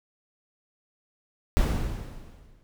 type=noise with exponential decay; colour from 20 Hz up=brown; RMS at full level=-19 dBFS; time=1.57-2.63 s; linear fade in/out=0 ms; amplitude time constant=230 ms; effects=none